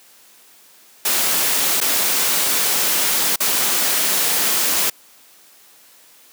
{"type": "noise with dropouts", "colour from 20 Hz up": "white", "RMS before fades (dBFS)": -18, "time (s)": [1.05, 4.9], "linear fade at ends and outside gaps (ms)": 5, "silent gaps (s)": [[1.804, 1.812], [3.36, 3.403]], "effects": ["white hiss -49 dBFS RMS until 6.32 s", "high-pass 200 Hz 12 dB/octave"]}